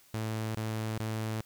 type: tone bursts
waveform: sawtooth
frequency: 110 Hz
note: A2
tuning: in tune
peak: -28 dBFS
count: 3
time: 0.14-1.41 s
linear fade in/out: 0 ms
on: 410 ms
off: 20 ms
effects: white hiss -61 dBFS RMS until 1.45 s